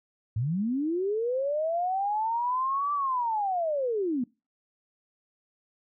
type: linear two-way sweep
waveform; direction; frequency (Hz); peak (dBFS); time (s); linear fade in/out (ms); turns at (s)
sine; up then down; 100.7 to 1171 to 229.4; -25; 0.36-4.24; 5; 2.93
effects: noise-tail reverb RT60 0.3 s tail -25 dB re dry